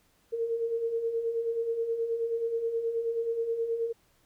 sine beating tone pair, 452.4 / 461.8 Hz, A4 / A#4, +48 / -16 cents, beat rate 9.4 Hz, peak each -36 / -28 dBFS, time 0.32-3.93 s, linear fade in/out 20 ms, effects pink hiss -67 dBFS RMS until 4.25 s

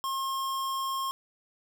square tone, 1073 Hz, C6, 43 cents sharp, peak -30 dBFS, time 0.04-1.11 s, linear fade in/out 0 ms, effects none

